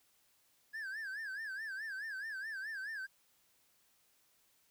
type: tone with vibrato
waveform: triangle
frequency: 1661.2 Hz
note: G#6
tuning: in tune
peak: -38 dBFS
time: 0.73-3.07 s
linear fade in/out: 20 ms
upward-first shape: sine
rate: 4.7 Hz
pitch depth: 150 cents each way
effects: white hiss -72 dBFS RMS until 4.7 s